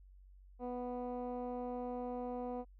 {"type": "tone with low-pass filter", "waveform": "15% pulse", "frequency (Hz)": 246.9, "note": "B3", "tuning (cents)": 0, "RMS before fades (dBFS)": -41, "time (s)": [0.59, 2.65], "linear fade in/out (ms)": 50, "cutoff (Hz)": 700, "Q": 1.2, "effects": ["added 47 Hz sine -56 dBFS peak until 2.79 s"]}